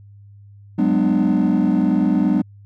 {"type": "chord", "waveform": "triangle", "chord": "G# half-diminished seventh", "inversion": "third", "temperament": "just", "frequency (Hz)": [186.89, 207.7, 249.2, 299], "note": ["F#3", "G#3", "B3", "D4"], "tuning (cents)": [18, 0, 16, 31], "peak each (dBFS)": -17, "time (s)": [0.78, 2.42], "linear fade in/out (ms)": 10, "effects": ["tanh soft clip ceiling -7 dBFS", "added 101 Hz sine -41 dBFS peak until 2.65 s"]}